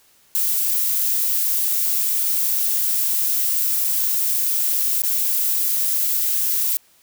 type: noise with dropouts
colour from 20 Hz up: violet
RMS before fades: -20 dBFS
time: 0.35-6.77 s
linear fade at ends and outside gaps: 0 ms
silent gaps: 3.842-3.846 / 5.02-5.036 s
effects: white hiss -56 dBFS RMS until 7.02 s